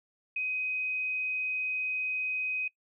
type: tone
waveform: sine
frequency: 2515 Hz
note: D#7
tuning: 18 cents sharp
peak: -29 dBFS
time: 0.36-2.68 s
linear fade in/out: 5 ms
effects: noise-tail reverb RT60 0.1 s tail -23 dB re dry